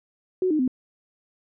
sine tone with pitch steps, 370 / 307.6 / 255.7 Hz, F#4 / D#4 / C4, 0 / -20 / -40 cents, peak -19 dBFS, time 0.42-0.678 s, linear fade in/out 2 ms, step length 86 ms, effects none

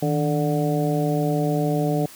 harmonic tone with a mistuned harmonic, 146.9 Hz, D3, 1 cent sharp, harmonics 1 / 2 / 3 / 4 / 5, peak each -22 / -25 / -27 / -28 / -29 dBFS, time 0.02-2.06 s, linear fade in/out 5 ms, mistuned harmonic 1, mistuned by +110 cents, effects white hiss -44 dBFS RMS until 2.15 s + high-pass 80 Hz 12 dB/octave

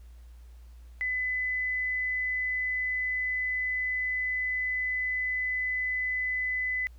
sine tone, 2008 Hz, B6, 28 cents sharp, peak -27 dBFS, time 1.01-6.87 s, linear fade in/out 0 ms, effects added 59 Hz sine -46 dBFS peak until 6.98 s + pink hiss -66 dBFS RMS until 6.98 s

